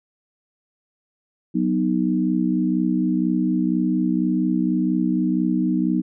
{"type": "chord", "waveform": "sine", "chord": "B major", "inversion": "second", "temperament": "equal", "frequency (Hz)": [185, 246.9, 311.1], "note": ["F#3", "B3", "D#4"], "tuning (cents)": [0, 0, 0], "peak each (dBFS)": -22, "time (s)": [1.54, 6.02], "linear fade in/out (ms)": 20, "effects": []}